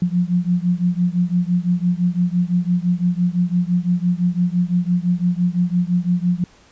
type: beating tone pair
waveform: sine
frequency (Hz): 174.61 / 180.51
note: F3 / F#3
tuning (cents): 0 / -43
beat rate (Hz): 5.9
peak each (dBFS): -18 / -19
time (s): 0.02-6.44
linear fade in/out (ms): 2
effects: pink hiss -51 dBFS RMS until 6.71 s + resampled to 16000 Hz